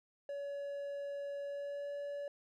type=tone with pitch glide; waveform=triangle; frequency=566 to 571.9 Hz; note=C#5 to D5; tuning=+36 to -46 cents; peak=-37 dBFS; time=0.29-2.28 s; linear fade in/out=2 ms; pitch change=+18 cents; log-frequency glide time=1.43-1.92 s; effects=none